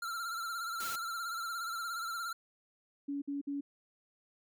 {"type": "tone with vibrato", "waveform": "square", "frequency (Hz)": 1364, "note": "F6", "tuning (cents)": -41, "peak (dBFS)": -37, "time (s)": [0.02, 2.33], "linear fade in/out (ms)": 5, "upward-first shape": "sine", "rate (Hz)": 17, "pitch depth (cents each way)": 63}
{"type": "noise", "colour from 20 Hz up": "white", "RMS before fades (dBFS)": -42, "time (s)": [0.8, 0.96], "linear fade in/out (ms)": 5}
{"type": "tone bursts", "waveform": "sine", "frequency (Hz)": 282.9, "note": "C#4", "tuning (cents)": 35, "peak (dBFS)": -34, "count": 3, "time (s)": [3.08, 3.61], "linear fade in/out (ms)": 10, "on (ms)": 140, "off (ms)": 55}
{"effects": []}